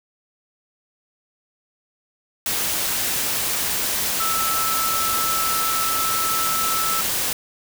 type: tone in noise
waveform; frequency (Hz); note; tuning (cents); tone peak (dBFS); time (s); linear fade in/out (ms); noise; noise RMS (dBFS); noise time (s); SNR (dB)
sine; 1316; E6; -3; -23; 4.2-7.01; 2; white; -23; 2.46-7.33; -3
effects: none